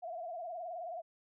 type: tone with vibrato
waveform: sine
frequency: 687 Hz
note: F5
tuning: 29 cents flat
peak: -39 dBFS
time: 0.02-1.02 s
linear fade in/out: 20 ms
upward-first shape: sine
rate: 19 Hz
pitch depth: 100 cents each way
effects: none